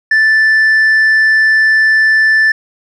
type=tone with tanh clipping; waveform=triangle; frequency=1760 Hz; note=A6; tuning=in tune; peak=-7 dBFS; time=0.11-2.52 s; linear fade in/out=5 ms; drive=7 dB; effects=none